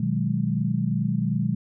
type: chord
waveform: sine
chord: G# minor seventh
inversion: first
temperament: equal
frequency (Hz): 123.47 / 155.56 / 185 / 207.7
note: B2 / D#3 / F#3 / G#3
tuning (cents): 0 / 0 / 0 / 0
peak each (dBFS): -27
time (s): 0-1.55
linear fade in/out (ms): 5
effects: none